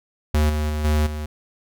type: tone with level steps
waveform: square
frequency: 75.8 Hz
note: D#2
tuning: 45 cents flat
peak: -16 / -21 / -23 / -17 / -27 dBFS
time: 0.34-1.26 s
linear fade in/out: 5 ms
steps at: 0.49 / 0.69 / 0.84 / 1.06 s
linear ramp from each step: 10 ms
effects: none